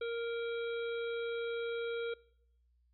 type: harmonic tone with a mistuned harmonic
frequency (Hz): 466.2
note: A#4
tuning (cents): 0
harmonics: 1 / 3 / 5 / 7 / 8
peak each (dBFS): -35 / -45 / -49 / -52 / -53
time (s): 0.01-2.14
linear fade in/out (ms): 5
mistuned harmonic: 8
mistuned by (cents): +53
effects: noise-tail reverb RT60 0.8 s tail -24 dB re dry + added 60 Hz sine -68 dBFS peak until 2.93 s